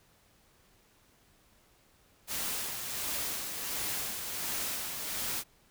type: noise with tremolo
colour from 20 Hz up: white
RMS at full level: -34 dBFS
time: 2.27-5.44 s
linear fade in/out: 50 ms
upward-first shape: sine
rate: 1.4 Hz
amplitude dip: 40%
effects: pink hiss -65 dBFS RMS until 5.7 s